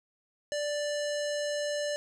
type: tone with low-pass filter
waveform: square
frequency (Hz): 587.3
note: D5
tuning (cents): 0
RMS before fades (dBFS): -32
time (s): 0.52-1.96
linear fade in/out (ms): 0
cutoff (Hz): 6900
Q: 2
effects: none